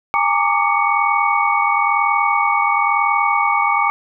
sine tone cluster, 818 / 907 / 1153 / 1194 / 2229 Hz, G#5 / A#5 / D6 / D6 / C#7, -26 / -48 / -32 / +28 / +9 cents, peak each -20 dBFS, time 0.14-3.9 s, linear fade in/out 0 ms, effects none

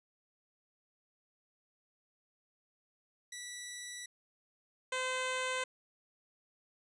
10% pulse tone pair in turn, 1957 / 513.6 Hz, B6 / C5, -16 / -32 cents, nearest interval octave + major seventh, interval 2316 cents, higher first, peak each -33 / -25 dBFS, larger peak second, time 3.32-4.06 / 4.92-5.64 s, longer first, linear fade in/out 5 ms, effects resampled to 22050 Hz

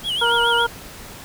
triangle tone with vibrato, 3115 Hz, G7, 12 cents flat, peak -19 dBFS, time 0.03-0.67 s, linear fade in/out 50 ms, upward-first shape sine, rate 7.1 Hz, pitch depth 130 cents each way
harmonic tone, 470 Hz, A#4, 14 cents sharp, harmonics 1 / 2 / 3, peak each -23 / -20 / -19 dBFS, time 0.21-0.67 s, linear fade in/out 10 ms
effects pink hiss -38 dBFS RMS until 1.24 s

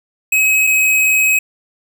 square tone pair in turn, 2552 / 2543 Hz, D#7 / D#7, +43 / +37 cents, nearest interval unison, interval 6 cents, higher first, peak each -11 dBFS, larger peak neither, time 0.32-0.67 / 0.67-1.39 s, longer second, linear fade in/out 5 ms, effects none

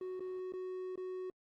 triangle tone with dropouts, 370 Hz, F#4, in tune, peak -37 dBFS, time 0.01-1.3 s, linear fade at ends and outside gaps 2 ms, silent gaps 0.196-0.205 / 0.523-0.536 / 0.957-0.976 s, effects Opus 24 kbps

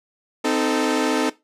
sawtooth chord, A diminished, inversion first, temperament equal with one note detuned, 258 / 311.1 / 440 Hz, C4 / Eb4 / A4, -24 / 0 / 0 cents, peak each -19 dBFS, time 0.44-1.3 s, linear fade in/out 10 ms, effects noise-tail reverb RT60 0.2 s tail -17 dB re dry + low-pass 9000 Hz 12 dB/octave

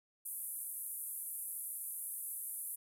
pink band-pass noise, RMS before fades -43 dBFS, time 0.25-2.76 s, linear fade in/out 10 ms, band 9800 to 13000 Hz, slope 48 dB/octave, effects none

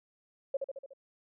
sine tone with echo, 546 Hz, C#5, 26 cents flat, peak -27 dBFS, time 0.54-0.57 s, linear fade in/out 5 ms, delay 73 ms, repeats 5, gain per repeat -4 dB, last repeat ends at 0.935 s, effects none

